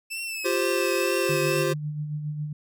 sawtooth tone with vibrato, 2637 Hz, E7, in tune, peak -27 dBFS, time 0.1-1.64 s, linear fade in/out 20 ms, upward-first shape triangle, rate 2.1 Hz, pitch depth 62 cents each way
square chord, F suspended second, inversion none, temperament just, 349.2 / 392.9 / 523.8 Hz, F4 / G4 / C5, 0 / +4 / +2 cents, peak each -28 dBFS, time 0.44-1.74 s, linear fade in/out 20 ms
sine tone with tremolo, 150 Hz, D3, 37 cents sharp, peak -26 dBFS, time 1.29-2.53 s, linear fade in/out 5 ms, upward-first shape sine, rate 7.3 Hz, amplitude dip 45%
effects none

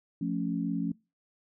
sine chord, F augmented, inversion none, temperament equal, 174.61 / 220 / 277.2 Hz, F3 / A3 / C#4, 0 / 0 / 0 cents, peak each -32 / -34 / -32 dBFS, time 0.21-0.92 s, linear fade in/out 5 ms, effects noise-tail reverb RT60 0.3 s tail -26 dB re dry

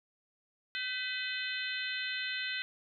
harmonic tone with a mistuned harmonic, 510 Hz, C5, 44 cents flat, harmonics 3 / 4 / 5 / 6 / 7 / 8, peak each -39 / -40 / -41 / -42 / -42 / -43 dBFS, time 0.75-2.62 s, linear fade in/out 0 ms, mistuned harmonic 4, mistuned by -43 cents, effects none

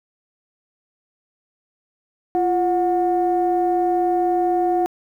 sine tone pair together, 345.9 / 730 Hz, F4 / F#5, -17 / -24 cents, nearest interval octave + minor second, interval 1293 cents, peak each -18 dBFS, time 2.35-4.86 s, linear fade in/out 0 ms, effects tanh soft clip ceiling -10 dBFS + 9-bit

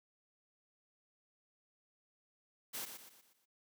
white noise with echo, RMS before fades -42 dBFS, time 2.73-2.86 s, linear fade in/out 20 ms, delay 120 ms, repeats 5, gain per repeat -7 dB, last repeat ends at 3.46 s, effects high-pass 150 Hz 12 dB/octave

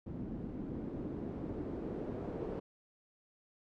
white noise with low-pass filter sweep, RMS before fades -41 dBFS, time 0.06-2.6 s, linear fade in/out 10 ms, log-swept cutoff 240 to 420 Hz, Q 1.8, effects none

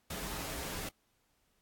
pink noise with comb filter, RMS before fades -40 dBFS, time 0.1-0.89 s, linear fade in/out 5 ms, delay 8.3 ms, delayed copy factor -0.55, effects pink hiss -75 dBFS RMS until 1.61 s + AAC 64 kbps

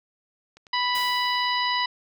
click train, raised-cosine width 0.2 ms, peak -31 dBFS, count 10, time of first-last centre 0.57-1.452 s, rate 10.2 Hz
harmonic tone, 987.8 Hz, B5, in tune, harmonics 1 / 2 / 3 / 4 / 5, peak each -25 / -28 / -30 / -31 / -32 dBFS, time 0.73-1.86 s, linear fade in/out 5 ms
white noise with exponential decay, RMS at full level -35 dBFS, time 0.95-1.78 s, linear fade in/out 1 ms, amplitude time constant 180 ms
effects none

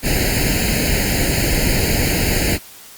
pink noise with comb filter, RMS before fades -17 dBFS, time 0.02-2.59 s, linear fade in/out 50 ms, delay 0.43 ms, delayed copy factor +0.95, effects white hiss -40 dBFS RMS until 2.97 s + Opus 48 kbps

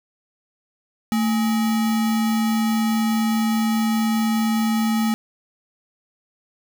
sine tone with sample-and-hold, 222.6 Hz, A3, 20 cents sharp, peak -17 dBFS, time 1.12-5.14 s, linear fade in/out 0 ms, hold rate 1050 Hz, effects none

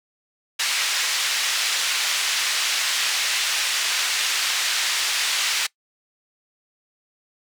pink band-pass noise, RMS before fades -23 dBFS, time 0.59-5.67 s, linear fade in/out 10 ms, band 2100 to 6800 Hz, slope 12 dB/octave, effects noise-tail reverb RT60 0.1 s tail -22 dB re dry

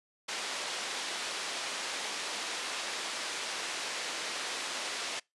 white band-pass noise, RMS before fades -37 dBFS, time 0.28-5.2 s, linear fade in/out 10 ms, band 360 to 5000 Hz, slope 12 dB/octave, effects noise-tail reverb RT60 0.2 s tail -25 dB re dry + resampled to 24000 Hz

